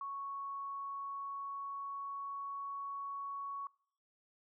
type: tone with pitch glide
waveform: sine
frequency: 1108.7 to 1115.1 Hz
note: C#6 to C#6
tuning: 0 to +10 cents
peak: -39 dBFS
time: 0.01-3.67 s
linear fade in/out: 2 ms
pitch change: +10 cents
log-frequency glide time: 0.51-2.65 s
effects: noise-tail reverb RT60 0.6 s tail -24 dB re dry